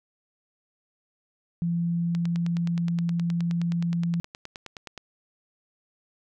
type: tone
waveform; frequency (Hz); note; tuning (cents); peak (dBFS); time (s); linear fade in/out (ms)
sine; 170.4; F3; -42; -23; 1.62-4.2; 0
type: click train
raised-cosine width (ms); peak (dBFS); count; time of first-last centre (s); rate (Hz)
0.2; -21; 28; 2.15-4.977; 9.55
effects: none